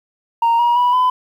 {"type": "tone with pitch steps", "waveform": "sine", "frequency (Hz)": [928, 953.5, 979.8, 1006.7], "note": ["A#5", "A#5", "B5", "B5"], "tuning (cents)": [-8, 39, -14, 33], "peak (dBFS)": -9, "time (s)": [0.42, 1.1], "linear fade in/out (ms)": 5, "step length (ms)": 170, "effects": ["tanh soft clip ceiling -10 dBFS", "8-bit"]}